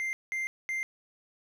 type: tone bursts at uneven times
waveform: triangle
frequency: 2093 Hz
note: C7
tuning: in tune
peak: -28 dBFS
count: 3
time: 0-0.13 / 0.32-0.47 / 0.69-0.83 s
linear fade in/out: 0 ms
effects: none